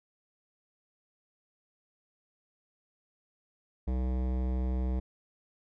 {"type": "tone with hard clipping", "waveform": "sine", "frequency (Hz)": 63.4, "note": "B1", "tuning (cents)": 46, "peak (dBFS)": -30, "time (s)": [3.87, 5], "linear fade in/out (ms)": 10, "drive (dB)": 17, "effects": []}